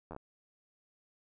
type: slowing click train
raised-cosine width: 1 ms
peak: -30 dBFS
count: 5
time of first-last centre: 0.11-0.164 s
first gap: 11 ms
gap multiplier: 1.14
effects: none